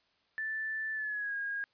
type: tone with pitch glide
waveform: sine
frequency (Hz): 1760 to 1632.7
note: A6 to G#6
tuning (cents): 0 to -30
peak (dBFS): -33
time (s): 0.38-1.64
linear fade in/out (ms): 0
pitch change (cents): -130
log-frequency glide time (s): 0.93-1.35
effects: white hiss -72 dBFS RMS until 1.73 s + resampled to 11025 Hz